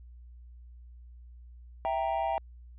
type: chord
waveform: triangle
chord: E diminished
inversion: none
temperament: equal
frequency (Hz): 659.3 / 784 / 932.3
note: E5 / G5 / Bb5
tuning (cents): 0 / 0 / 0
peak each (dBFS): -30 / -29 / -32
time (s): 1.85-2.38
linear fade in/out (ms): 0
effects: added 60 Hz sine -47 dBFS peak until 2.78 s + resampled to 8000 Hz